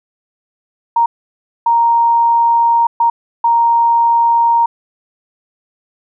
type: tone bursts at uneven times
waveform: sine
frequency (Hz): 932.3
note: A#5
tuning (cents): 0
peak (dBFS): -8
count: 4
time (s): 0.96-1.06 / 1.66-2.87 / 3-3.1 / 3.44-4.66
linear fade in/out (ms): 5
effects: none